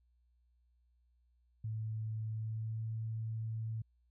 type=tone with pitch glide; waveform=sine; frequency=109.8 to 111.53 Hz; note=A2 to A2; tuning=-3 to +24 cents; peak=-36 dBFS; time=1.64-3.82 s; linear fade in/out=5 ms; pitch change=+27 cents; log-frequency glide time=2.32-2.87 s; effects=added 60 Hz sine -69 dBFS peak until 4.1 s